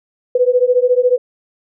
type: beating tone pair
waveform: sine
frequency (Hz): 490.6 / 504.6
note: B4 / B4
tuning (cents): -12 / +37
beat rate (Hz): 14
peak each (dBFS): -13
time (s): 0.35-1.18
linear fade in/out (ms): 5
effects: none